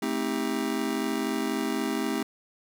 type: chord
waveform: square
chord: A half-diminished seventh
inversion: none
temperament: just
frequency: 220 / 264 / 316.8 / 396 Hz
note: A3 / C4 / Eb4 / G4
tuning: 0 / +16 / +31 / +18 cents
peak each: -33 / -32 / -33 / -34 dBFS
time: 0.02-2.23 s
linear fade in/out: 5 ms
effects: none